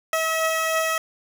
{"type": "beating tone pair", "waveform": "15% pulse", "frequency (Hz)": [641, 644.1], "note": ["E5", "E5"], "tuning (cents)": [-49, -40], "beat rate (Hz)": 3.1, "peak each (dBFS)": [-24, -15], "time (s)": [0.13, 0.98], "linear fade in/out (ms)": 2, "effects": []}